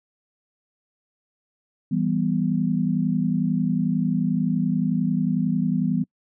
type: chord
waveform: sine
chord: E minor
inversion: none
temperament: equal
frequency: 164.81 / 196 / 246.9 Hz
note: E3 / G3 / B3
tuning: 0 / 0 / 0 cents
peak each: -24 dBFS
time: 1.91-6.04 s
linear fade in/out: 10 ms
effects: noise-tail reverb RT60 0.1 s tail -26 dB re dry